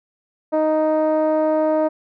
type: tone with low-pass filter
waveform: 10% pulse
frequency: 311.1 Hz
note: D#4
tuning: in tune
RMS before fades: -18 dBFS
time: 0.52-1.89 s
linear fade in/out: 20 ms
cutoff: 640 Hz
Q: 2.1
effects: none